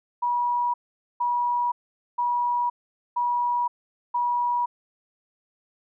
sine tone bursts, 967 Hz, B5, 37 cents flat, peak -21 dBFS, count 5, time 0.22-4.66 s, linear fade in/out 10 ms, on 520 ms, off 460 ms, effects none

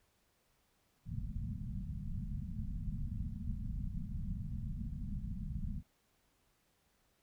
pink low-pass noise, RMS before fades -40 dBFS, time 1.05-5.83 s, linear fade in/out 50 ms, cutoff 230 Hz, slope 96 dB/octave, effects pink hiss -75 dBFS RMS until 7.22 s

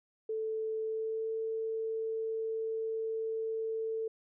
sine tone with pitch glide, 440 to 445.4 Hz, A4 to A4, 0 to +21 cents, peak -32 dBFS, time 0.29-4.08 s, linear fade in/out 5 ms, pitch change +21 cents, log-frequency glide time 0.82-1.33 s, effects none

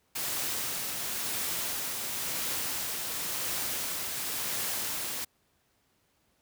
white noise with tremolo, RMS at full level -32 dBFS, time 0.15-5.25 s, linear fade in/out 10 ms, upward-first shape triangle, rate 0.95 Hz, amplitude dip 30%, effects pink hiss -71 dBFS RMS until 6.41 s + high-pass 60 Hz 12 dB/octave

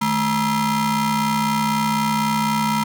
35% pulse ring-modulated tone, 370 Hz, F#4, in tune, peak -13 dBFS, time 0.01-2.84 s, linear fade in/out 10 ms, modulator 587 Hz, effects none

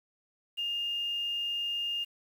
sine tone with quantisation, 2822 Hz, F7, 17 cents sharp, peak -30 dBFS, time 0.57-2.05 s, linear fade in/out 20 ms, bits 9, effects none

